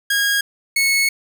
sawtooth tone pair in turn, 1636 / 2198 Hz, G#6 / C#7, -26 / -15 cents, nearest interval perfect fourth, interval 511 cents, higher second, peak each -12 / -11 dBFS, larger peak second, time 0.1-0.41 / 0.76-1.09 s, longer second, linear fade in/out 5 ms, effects none

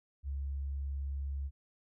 sine tone, 69.3 Hz, C#2, in tune, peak -34 dBFS, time 0.23-1.51 s, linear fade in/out 50 ms, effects none

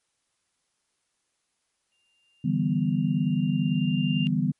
sine tone with exponential growth, 2794 Hz, F7, in tune, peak -30 dBFS, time 1.92-4.27 s, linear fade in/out 0 ms, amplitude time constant 510 ms
sine chord, E minor seventh, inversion third, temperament equal, 146.83 / 164.81 / 196 / 246.9 Hz, D3 / E3 / G3 / B3, 0 / 0 / 0 / 0 cents, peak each -27 dBFS, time 2.44-4.52 s, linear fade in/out 10 ms
effects white hiss -75 dBFS RMS until 4.59 s + MP3 48 kbps

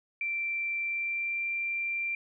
sine tone with pitch glide, 2349 to 2364 Hz, D7 to D7, 0 to +11 cents, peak -29 dBFS, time 0.21-2.15 s, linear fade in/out 2 ms, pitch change +11 cents, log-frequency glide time 0.79-1.46 s, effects none

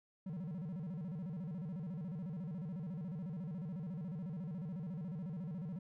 triangle tone with vibrato, 169.3 Hz, E3, 46 cents sharp, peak -38 dBFS, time 0.26-5.79 s, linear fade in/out 5 ms, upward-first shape square, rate 14 Hz, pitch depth 200 cents each way, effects none

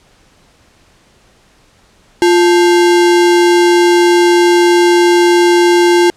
sine tone with sample-and-hold, 349.2 Hz, F4, in tune, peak -5 dBFS, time 2.22-6.1 s, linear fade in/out 0 ms, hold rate 1225 Hz, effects pink hiss -49 dBFS RMS until 6.16 s + low-pass 8000 Hz 12 dB/octave

